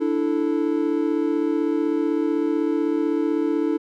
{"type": "chord", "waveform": "triangle", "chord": "D suspended second", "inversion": "none", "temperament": "equal", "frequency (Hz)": [293.7, 329.6, 440], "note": ["D4", "E4", "A4"], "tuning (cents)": [0, 0, 0], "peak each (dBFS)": [-21, -21, -24], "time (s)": [0, 3.78], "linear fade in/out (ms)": 20, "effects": []}